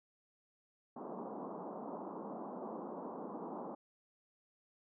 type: band-pass noise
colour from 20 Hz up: pink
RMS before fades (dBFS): -45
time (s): 0.96-3.75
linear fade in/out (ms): 5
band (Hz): 190 to 1100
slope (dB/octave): 48
effects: none